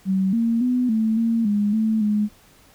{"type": "tone with pitch steps", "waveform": "sine", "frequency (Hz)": [190.6, 230.4, 249.4, 220.7, 229, 206.1, 219.8, 209.7], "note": ["G3", "A#3", "B3", "A3", "A#3", "G#3", "A3", "G#3"], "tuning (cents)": [-48, -20, 17, 5, -31, -13, -2, 17], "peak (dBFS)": -17, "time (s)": [0.05, 2.29], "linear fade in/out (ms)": 50, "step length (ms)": 280, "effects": ["pink hiss -53 dBFS RMS until 2.74 s"]}